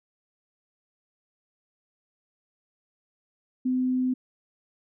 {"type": "tone", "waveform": "sine", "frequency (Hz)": 255.1, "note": "C4", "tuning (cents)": -44, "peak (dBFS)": -22, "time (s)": [3.65, 4.14], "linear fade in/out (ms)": 10, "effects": []}